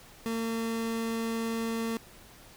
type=tone; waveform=30% pulse; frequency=227.3 Hz; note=A#3; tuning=43 cents flat; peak=-27 dBFS; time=0.26-1.97 s; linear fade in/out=0 ms; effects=pink hiss -53 dBFS RMS until 2.56 s